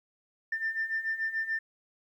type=beating tone pair; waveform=sine; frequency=1786 / 1792.9 Hz; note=A6 / A6; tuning=+25 / +32 cents; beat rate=6.9 Hz; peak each=-34 / -30 dBFS; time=0.52-1.59 s; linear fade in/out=5 ms; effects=tanh soft clip ceiling -23 dBFS + 11-bit